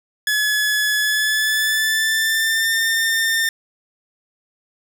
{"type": "tone with pitch glide", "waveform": "sawtooth", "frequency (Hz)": [1705, 1806.4], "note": ["G#6", "A6"], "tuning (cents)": [45, 45], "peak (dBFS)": -13, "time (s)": [0.27, 3.49], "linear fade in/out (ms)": 2, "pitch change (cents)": 100, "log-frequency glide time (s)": [0.99, 2.8], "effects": []}